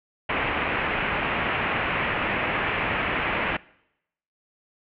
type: low-pass noise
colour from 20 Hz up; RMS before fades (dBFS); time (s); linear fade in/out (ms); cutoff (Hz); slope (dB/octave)
white; -26; 0.29-3.57; 5; 2700; 48
effects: noise-tail reverb RT60 0.8 s tail -22 dB re dry